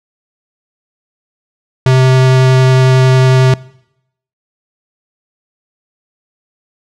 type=tone with vibrato; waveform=square; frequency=130 Hz; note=C3; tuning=11 cents flat; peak=-6 dBFS; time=1.86-3.54 s; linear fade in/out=2 ms; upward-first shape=triangle; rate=11 Hz; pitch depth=8 cents each way; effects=noise-tail reverb RT60 0.8 s tail -22 dB re dry + low-pass 6000 Hz 12 dB/octave